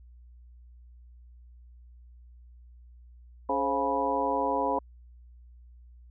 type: harmonic tone with a mistuned harmonic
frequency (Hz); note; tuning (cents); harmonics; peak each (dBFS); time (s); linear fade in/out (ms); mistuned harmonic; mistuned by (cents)
140; C#3; +18; 2 / 3 / 4 / 5 / 6 / 7; -34 / -34 / -31 / -34 / -33 / -29; 3.49-4.79; 5; 4; -90
effects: added 60 Hz sine -49 dBFS peak until 6.1 s